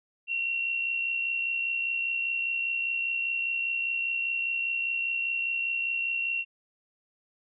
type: tone pair together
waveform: sine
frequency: 2729 / 2794 Hz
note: F7 / F7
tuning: -41 / 0 cents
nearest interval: unison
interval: 41 cents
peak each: -27 / -37 dBFS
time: 0.27-6.45 s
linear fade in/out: 50 ms
effects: none